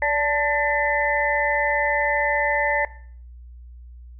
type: tone cluster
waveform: sine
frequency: 579 / 881 / 1787 / 2022 Hz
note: D5 / A5 / A6 / B6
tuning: -25 / +2 / +26 / +40 cents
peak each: -24 dBFS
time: 0.02-2.85 s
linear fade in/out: 2 ms
effects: noise-tail reverb RT60 0.5 s tail -17 dB re dry + added 60 Hz sine -39 dBFS peak until 4.19 s